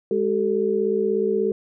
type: tone cluster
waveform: sine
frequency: 206.6 / 384.8 / 441.4 Hz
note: G#3 / G4 / A4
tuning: -9 / -32 / +5 cents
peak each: -27 / -22 / -22 dBFS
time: 0.11-1.52 s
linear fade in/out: 2 ms
effects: none